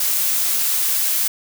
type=noise; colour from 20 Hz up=blue; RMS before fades=-19 dBFS; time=0-1.28 s; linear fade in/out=5 ms; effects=none